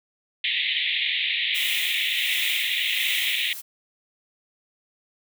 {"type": "band-pass noise", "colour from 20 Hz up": "white", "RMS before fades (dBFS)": -25, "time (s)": [0.44, 3.53], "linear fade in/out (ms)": 2, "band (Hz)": [1900, 3800], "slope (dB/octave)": 96}
{"type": "noise with tremolo", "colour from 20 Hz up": "blue", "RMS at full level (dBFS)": -31, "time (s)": [1.54, 3.62], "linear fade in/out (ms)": 20, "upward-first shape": "sine", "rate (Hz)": 1.4, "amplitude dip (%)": 50}
{"effects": []}